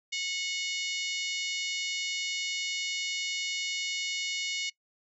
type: harmonic tone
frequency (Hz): 730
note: F#5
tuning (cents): -24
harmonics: 3 / 4 / 5 / 6 / 7 / 8 / 9 / 10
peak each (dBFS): -35 / -37 / -39 / -41 / -42 / -43 / -44 / -45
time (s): 0.12-4.7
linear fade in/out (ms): 10
effects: noise-tail reverb RT60 0.1 s tail -20 dB re dry